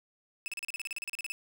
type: tone bursts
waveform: 40% pulse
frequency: 2606 Hz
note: E7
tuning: 20 cents flat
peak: -33 dBFS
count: 16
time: 0.46-1.32 s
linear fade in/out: 0 ms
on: 20 ms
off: 36 ms
effects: none